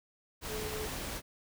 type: tone in noise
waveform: sine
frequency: 430 Hz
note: A4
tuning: 40 cents flat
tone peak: -39 dBFS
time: 0.48-0.9 s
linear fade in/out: 50 ms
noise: pink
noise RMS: -39 dBFS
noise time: 0.41-1.22 s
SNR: -3 dB
effects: none